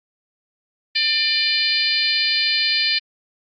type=harmonic tone; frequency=597 Hz; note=D5; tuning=28 cents sharp; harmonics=3 / 4 / 5 / 6 / 7 / 8; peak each=-27 / -23 / -26 / -27 / -21 / -23 dBFS; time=0.95-2.99 s; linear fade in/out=10 ms; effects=Opus 24 kbps